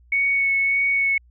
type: tone with vibrato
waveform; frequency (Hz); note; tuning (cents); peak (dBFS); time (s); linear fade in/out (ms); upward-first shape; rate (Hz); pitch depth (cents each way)
sine; 2217; C#7; 0; -17; 0.12-1.18; 5; sine; 1.7; 12
effects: added 60 Hz sine -50 dBFS peak until 1.3 s